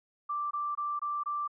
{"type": "tone bursts", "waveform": "sine", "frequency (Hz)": 1174.7, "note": "D6", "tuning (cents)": 0, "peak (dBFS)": -30, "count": 5, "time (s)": [0.29, 1.478], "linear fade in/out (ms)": 10, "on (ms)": 220, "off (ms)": 22, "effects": []}